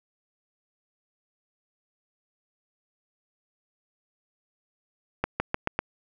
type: accelerating click train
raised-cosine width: 0.5 ms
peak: -9 dBFS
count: 5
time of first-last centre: 5.24-5.79 s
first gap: 160 ms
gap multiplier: 0.9
effects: none